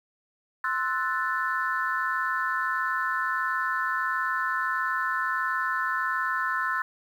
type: chord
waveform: sine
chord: F# half-diminished seventh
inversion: second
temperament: equal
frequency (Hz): 1046.5 / 1318.5 / 1480 / 1760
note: C6 / E6 / F#6 / A6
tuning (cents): 0 / 0 / 0 / 0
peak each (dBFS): -30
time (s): 0.64-6.82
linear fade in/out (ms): 2
effects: tanh soft clip ceiling -14 dBFS + 9-bit